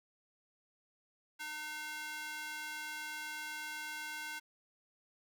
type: tone with high-pass filter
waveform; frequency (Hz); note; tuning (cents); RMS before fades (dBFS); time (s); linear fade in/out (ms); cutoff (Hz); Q
square; 304; D#4; -40; -43; 1.39-4.4; 20; 1500; 1.5
effects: none